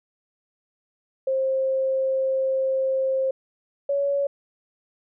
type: tone pair in turn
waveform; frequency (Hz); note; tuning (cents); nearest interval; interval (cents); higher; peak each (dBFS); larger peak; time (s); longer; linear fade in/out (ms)
sine; 530 / 562.1; C5 / C#5; +22 / +24; minor second; 102; second; -20; neither; 1.27-3.31 / 3.89-4.27; first; 5
effects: none